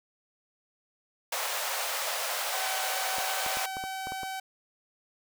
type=high-pass noise; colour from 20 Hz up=pink; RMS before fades=-32 dBFS; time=1.32-3.66 s; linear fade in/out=5 ms; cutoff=530 Hz; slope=48 dB/octave
type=tone with pitch glide; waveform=sawtooth; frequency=760 to 764.4 Hz; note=F#5 to G5; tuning=+46 to -44 cents; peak=-30 dBFS; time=2.52-4.4 s; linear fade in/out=5 ms; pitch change=+10 cents; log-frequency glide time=3.19-3.53 s
type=clicks; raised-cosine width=1 ms; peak=-25 dBFS; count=8; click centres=3.184 / 3.464 / 3.571 / 3.769 / 3.839 / 4.071 / 4.121 / 4.233 s
effects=none